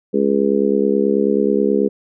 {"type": "harmonic tone", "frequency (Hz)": 69.3, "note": "C#2", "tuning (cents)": 0, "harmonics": [3, 4, 5, 6, 7], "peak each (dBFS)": [-19, -21, -22, -17, -21], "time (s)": [0.13, 1.89], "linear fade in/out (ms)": 20, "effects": []}